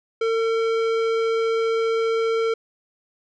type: tone with tanh clipping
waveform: sine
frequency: 452.5 Hz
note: A4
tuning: 48 cents sharp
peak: -21 dBFS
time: 0.21-2.54 s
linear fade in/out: 5 ms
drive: 16 dB
effects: none